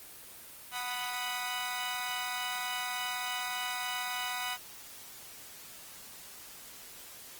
15% pulse chord, B major, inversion second, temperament equal, 740 / 987.8 / 1244.5 Hz, F#5 / B5 / D#6, 0 / 0 / 0 cents, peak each -31 / -31 / -34 dBFS, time 0.71-4.58 s, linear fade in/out 50 ms, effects white hiss -49 dBFS RMS until 7.39 s + Opus 24 kbps

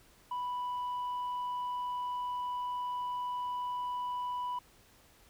sine tone with tanh clipping, 987.8 Hz, B5, in tune, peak -34 dBFS, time 0.31-4.59 s, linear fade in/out 5 ms, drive 2 dB, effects pink hiss -62 dBFS RMS until 5.29 s

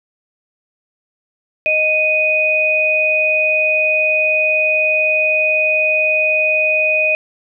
sine tone pair together, 620.8 / 2489 Hz, D#5 / D#7, -4 / 0 cents, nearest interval 2 octaves, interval 2404 cents, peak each -18 / -13 dBFS, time 1.66-7.15 s, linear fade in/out 0 ms, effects none

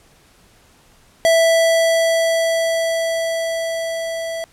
square tone with level ramp, 659 Hz, E5, 1 cent flat, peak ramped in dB -11 to -24 dBFS, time 1.25-4.44 s, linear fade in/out 0 ms, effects pink hiss -52 dBFS RMS until 4.52 s + low-pass 12000 Hz 12 dB/octave

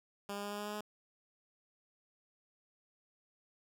10% pulse tone with pitch steps, 201.6 / 203 / 204.4 / 205.8 / 207.3 / 208.7 / 210.2 Hz, G3 / G#3 / G#3 / G#3 / G#3 / G#3 / G#3, +49 / -39 / -27 / -16 / -3 / +9 / +21 cents, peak -31 dBFS, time 0.29-0.808 s, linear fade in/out 2 ms, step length 74 ms, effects none

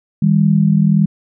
sine tone pair together, 158.74 / 200 Hz, D#3 / G3, +35 / +35 cents, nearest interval major third, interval 400 cents, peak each -12 dBFS, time 0.22-1.06 s, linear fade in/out 5 ms, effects none

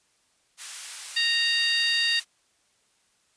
white high-pass noise, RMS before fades -37 dBFS, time 0.57-2.25 s, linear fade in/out 50 ms, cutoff 1300 Hz, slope 12 dB/octave
harmonic tone, 929 Hz, A#5, 6 cents flat, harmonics 2 / 3 / 4 / 5, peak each -27 / -27 / -27 / -27 dBFS, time 1.16-2.2 s, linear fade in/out 10 ms
effects white hiss -67 dBFS RMS until 3.36 s + resampled to 22050 Hz

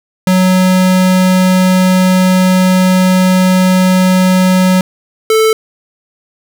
square tone pair in turn, 185 / 440 Hz, F#3 / A4, 0 / 0 cents, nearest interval octave + minor third, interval 1500 cents, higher second, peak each -7 dBFS, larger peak neither, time 0.27-4.81 / 5.3-5.53 s, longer first, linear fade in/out 2 ms, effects none

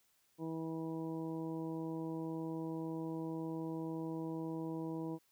harmonic tone, 161.9 Hz, E3, 31 cents flat, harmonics 1 / 2 / 3 / 4 / 5 / 6, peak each -44 / -40 / -47 / -54 / -56 / -52 dBFS, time 0.38-5.19 s, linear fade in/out 50 ms, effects white hiss -74 dBFS RMS until 5.31 s

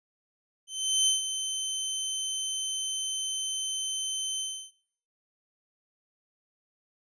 20% pulse tone with ADSR envelope, 3082 Hz, G7, 30 cents flat, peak -15 dBFS, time 0.67-4.72 s, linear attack 400 ms, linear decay 140 ms, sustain -9 dB, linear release 320 ms, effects noise-tail reverb RT60 0.6 s tail -21 dB re dry + resampled to 22050 Hz

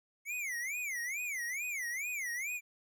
square tone with vibrato, 2161 Hz, C#7, 45 cents flat, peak -36 dBFS, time 0.25-2.61 s, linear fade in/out 50 ms, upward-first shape sine, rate 2.3 Hz, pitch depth 250 cents each way, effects 13-bit

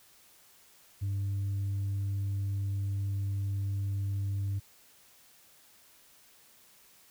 sine tone, 99 Hz, G2, 18 cents sharp, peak -27 dBFS, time 1.01-4.6 s, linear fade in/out 20 ms, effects tanh soft clip ceiling -28 dBFS + white hiss -60 dBFS RMS until 7.1 s

